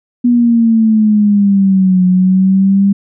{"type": "exponential two-way sweep", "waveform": "sine", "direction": "down then up", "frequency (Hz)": [244.5, 181.9, 199.7], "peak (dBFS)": -6, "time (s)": [0.24, 2.93], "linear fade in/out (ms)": 10, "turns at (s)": 2.05, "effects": []}